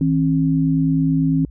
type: tone pair together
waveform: sine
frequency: 160 / 269.1 Hz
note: D#3 / C4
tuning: +49 / +49 cents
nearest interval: major sixth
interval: 900 cents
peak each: -17 dBFS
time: 0.01-1.45 s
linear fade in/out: 2 ms
effects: added 60 Hz sine -36 dBFS peak until 1.5 s